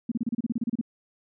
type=tone bursts; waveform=sine; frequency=232.4 Hz; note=A#3; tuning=5 cents flat; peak=-23 dBFS; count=13; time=0.09-0.813 s; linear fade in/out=5 ms; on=27 ms; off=31 ms; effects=none